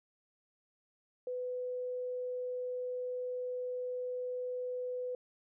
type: tone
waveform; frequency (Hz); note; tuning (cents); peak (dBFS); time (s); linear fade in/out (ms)
sine; 499.6; B4; +20; -35; 1.27-5.15; 2
effects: none